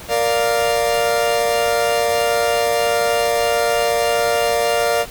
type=chord; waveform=40% pulse; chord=Bb major; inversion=none; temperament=equal; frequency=466.2 / 587.3 / 698.5 Hz; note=Bb4 / D5 / F5; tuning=0 / 0 / 0 cents; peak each=-19 dBFS; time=0.08-5.06 s; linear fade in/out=50 ms; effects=pink hiss -36 dBFS RMS until 5.1 s